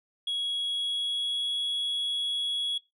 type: tone with pitch glide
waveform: sine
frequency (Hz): 3327 to 3348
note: G#7 to G#7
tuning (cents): +2 to +13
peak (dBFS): -25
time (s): 0.27-2.78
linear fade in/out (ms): 5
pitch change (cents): +11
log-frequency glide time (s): 0.57-1.56
effects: noise-tail reverb RT60 0.2 s tail -19 dB re dry + tanh soft clip ceiling -26 dBFS